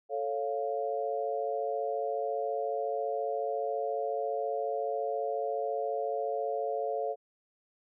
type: chord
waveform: sine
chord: A augmented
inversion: none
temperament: equal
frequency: 440 / 554.4 / 698.5 Hz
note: A4 / C#5 / E#5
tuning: 0 / 0 / 0 cents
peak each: -34 dBFS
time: 0.09-7.16 s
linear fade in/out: 50 ms
effects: none